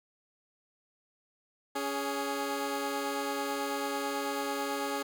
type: tone pair together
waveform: 15% pulse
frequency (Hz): 279.9 / 415.3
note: C#4 / G#4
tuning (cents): +17 / 0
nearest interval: perfect fifth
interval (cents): 683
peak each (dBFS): -28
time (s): 1.75-5.03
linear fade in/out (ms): 10
effects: none